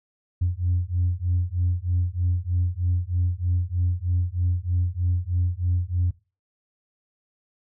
sine beating tone pair, 87.31 / 90.51 Hz, F2 / F#2, 0 / -38 cents, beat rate 3.2 Hz, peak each -23 dBFS, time 0.41-6.11 s, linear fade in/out 10 ms, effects noise-tail reverb RT60 0.3 s tail -20 dB re dry + tanh soft clip ceiling -15 dBFS

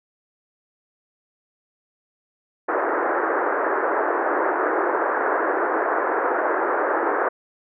pink band-pass noise, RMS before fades -22 dBFS, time 2.68-7.29 s, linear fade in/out 10 ms, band 330 to 1700 Hz, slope 48 dB/octave, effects none

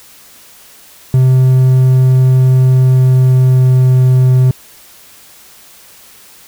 triangle tone with pitch glide, 129.4 to 128.28 Hz, C3 to C3, -19 to -34 cents, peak -3 dBFS, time 1.14-4.51 s, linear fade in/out 2 ms, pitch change -15 cents, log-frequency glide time 2.57-4.28 s, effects white hiss -40 dBFS RMS until 6.47 s

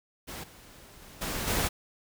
pink noise with level steps, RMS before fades -40 / -52 / -50 / -33 / -28 dBFS, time 0.27-1.69 s, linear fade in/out 20 ms, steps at 0.43 / 1.01 / 1.21 / 1.47 s, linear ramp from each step 10 ms, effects none

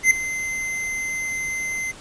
square tone with ADSR envelope, 2069 Hz, C7, 20 cents flat, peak -10 dBFS, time 0.03-1.92 s, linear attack 77 ms, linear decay 6 ms, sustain -15 dB, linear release 16 ms, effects pink hiss -42 dBFS RMS until 2 s + resampled to 22050 Hz

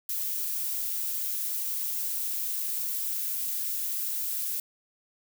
violet noise, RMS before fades -31 dBFS, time 0.09-4.6 s, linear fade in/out 2 ms, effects none

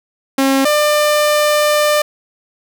sawtooth tone pair in turn, 270 / 597.1 Hz, C#4 / D5, -45 / +29 cents, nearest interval octave + major second, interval 1374 cents, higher second, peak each -7 / -7 dBFS, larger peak neither, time 0.38-0.65 / 0.65-2.02 s, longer second, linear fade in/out 5 ms, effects none

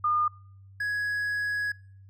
sine / triangle tone pair in turn, 1215 / 1670.1 Hz, D#6 / G#6, -42 / +9 cents, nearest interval tritone, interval 551 cents, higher second, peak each -22 / -25 dBFS, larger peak first, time 0.04-0.28 / 0.8-1.72 s, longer second, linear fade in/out 5 ms, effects noise-tail reverb RT60 0.6 s tail -25 dB re dry + added 97 Hz sine -48 dBFS peak until 2.09 s

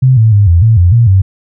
sine tone with pitch steps, 129.9 / 111.2 / 102.2 / 85.1 / 112.1 / 87.9 / 117.4 / 95.5 Hz, C3 / A2 / G#2 / F2 / A2 / F2 / A#2 / G2, -12 / +19 / -27 / -44 / +33 / +12 / +13 / -45 cents, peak -3 dBFS, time 0.02-1.22 s, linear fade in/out 10 ms, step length 150 ms, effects none

